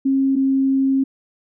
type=tone pair in turn; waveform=sine; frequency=270 / 268.8 Hz; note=C#4 / C4; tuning=-45 / +47 cents; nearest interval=unison; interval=8 cents; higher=first; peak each=-14 dBFS; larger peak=neither; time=0.05-0.36 / 0.36-1.04 s; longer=second; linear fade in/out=10 ms; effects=none